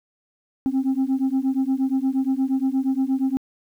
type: beating tone pair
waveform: sine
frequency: 261.6 / 270.1 Hz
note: C4 / C#4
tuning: 0 / -45 cents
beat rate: 8.5 Hz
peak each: -20 dBFS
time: 0.66-3.37 s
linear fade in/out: 0 ms
effects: tanh soft clip ceiling -16 dBFS + 9-bit